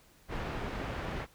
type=low-pass noise; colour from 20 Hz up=pink; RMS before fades=-37 dBFS; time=0.28-1.27 s; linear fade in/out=50 ms; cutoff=2200 Hz; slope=12 dB/octave; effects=pink hiss -62 dBFS RMS until 1.34 s